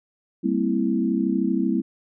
sine chord, C dominant seventh, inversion second, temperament equal with one note detuned, 196 / 228.3 / 261.6 / 329.6 Hz, G3 / Bb3 / C4 / E4, 0 / -36 / 0 / 0 cents, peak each -25 dBFS, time 0.43-1.82 s, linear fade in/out 20 ms, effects none

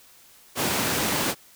pink high-pass noise, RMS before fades -25 dBFS, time 0.55-1.35 s, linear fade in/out 50 ms, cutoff 140 Hz, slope 12 dB/octave, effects white hiss -53 dBFS RMS until 1.55 s

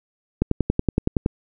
click train, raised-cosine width 3 ms, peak -5 dBFS, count 10, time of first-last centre 0.42-1.261 s, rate 10.7 Hz, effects none

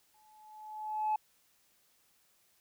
sine tone with exponential growth, 858 Hz, A5, 44 cents flat, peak -25 dBFS, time 0.14-1.16 s, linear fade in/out 5 ms, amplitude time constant 220 ms, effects tanh soft clip ceiling -25 dBFS + white hiss -70 dBFS RMS until 2.6 s

